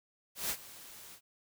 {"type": "noise with ADSR envelope", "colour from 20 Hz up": "white", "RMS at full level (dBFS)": -33, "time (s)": [0.35, 1.21], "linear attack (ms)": 150, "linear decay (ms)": 63, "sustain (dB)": -18, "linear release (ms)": 77, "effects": []}